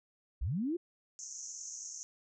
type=linear sweep; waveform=sine; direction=up; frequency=43.77 to 364.2 Hz; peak=-31 dBFS; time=0.41-0.77 s; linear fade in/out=10 ms
type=band-pass noise; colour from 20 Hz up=pink; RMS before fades=-45 dBFS; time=1.19-2.03 s; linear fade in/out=0 ms; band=5800 to 7000 Hz; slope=96 dB/octave
effects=none